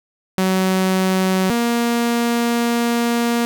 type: tone pair in turn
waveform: sawtooth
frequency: 187.9 / 235.8 Hz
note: F#3 / A#3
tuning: +27 / +20 cents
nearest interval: major third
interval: 393 cents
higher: second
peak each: -11 / -12 dBFS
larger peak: first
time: 0.38-1.5 / 1.5-3.45 s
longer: second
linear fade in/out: 0 ms
effects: none